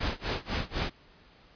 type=noise with tremolo; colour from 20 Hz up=pink; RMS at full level=-29 dBFS; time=0-0.9 s; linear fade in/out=10 ms; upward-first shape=sine; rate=4 Hz; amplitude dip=95%; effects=pink hiss -58 dBFS RMS until 1.55 s + resampled to 11025 Hz